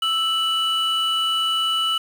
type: tone pair together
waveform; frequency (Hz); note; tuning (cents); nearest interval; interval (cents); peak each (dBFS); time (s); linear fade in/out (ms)
triangle; 1318.5 / 2960; E6 / F#7; 0 / 0; octave + major second; 1400; -22 / -18; 0.02-1.98; 5
effects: tanh soft clip ceiling -10 dBFS + 7-bit